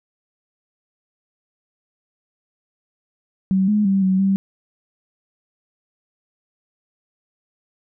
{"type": "tone with pitch steps", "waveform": "sine", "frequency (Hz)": [190.5, 210, 194.6, 188.5, 194.3], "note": ["G3", "G#3", "G3", "F#3", "G3"], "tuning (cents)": [-49, 19, -12, 32, -15], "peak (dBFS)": -14, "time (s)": [3.51, 4.36], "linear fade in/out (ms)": 0, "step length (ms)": 170, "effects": []}